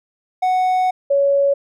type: tone pair in turn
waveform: triangle / sine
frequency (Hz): 740 / 559.7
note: F#5 / C#5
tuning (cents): 0 / +17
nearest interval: perfect fourth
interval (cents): 483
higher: first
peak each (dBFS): -12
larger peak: neither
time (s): 0.42-0.91 / 1.1-1.54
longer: first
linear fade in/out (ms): 10
effects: none